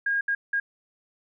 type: tone bursts at uneven times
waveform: sine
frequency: 1627 Hz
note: G#6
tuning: 36 cents flat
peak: -22 dBFS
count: 3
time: 0.06-0.21 / 0.28-0.35 / 0.53-0.6 s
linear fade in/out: 5 ms
effects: none